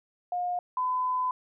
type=tone pair in turn; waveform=sine; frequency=714 / 1009.7 Hz; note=F5 / B5; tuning=+38 / +38 cents; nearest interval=tritone; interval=600 cents; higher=second; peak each=-27 / -25 dBFS; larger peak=second; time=0.32-0.59 / 0.77-1.31 s; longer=second; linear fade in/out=2 ms; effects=none